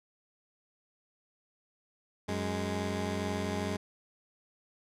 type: tone pair together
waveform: 15% pulse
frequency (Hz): 92.73 / 207.7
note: F#2 / G#3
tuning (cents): +4 / 0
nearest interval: octave + major second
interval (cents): 1396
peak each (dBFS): -28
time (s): 2.28-3.77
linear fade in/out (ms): 10
effects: low-pass 9000 Hz 12 dB/octave